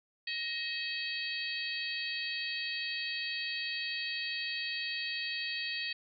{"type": "harmonic tone with a mistuned harmonic", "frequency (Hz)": 642, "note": "E5", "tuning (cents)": -46, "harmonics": [3, 4, 5, 6, 7], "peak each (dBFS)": [-40, -39, -42, -44, -39], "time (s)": [0.27, 5.93], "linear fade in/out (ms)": 5, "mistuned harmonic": 3, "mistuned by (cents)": -43, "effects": []}